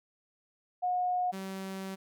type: tone pair in turn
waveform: sine / sawtooth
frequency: 724 / 191.76 Hz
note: F#5 / G3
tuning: -38 / -38 cents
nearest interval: octave + major seventh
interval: 2300 cents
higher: first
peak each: -27 / -33 dBFS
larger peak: first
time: 0.82-1.32 / 1.32-1.96 s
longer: second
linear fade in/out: 20 ms
effects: none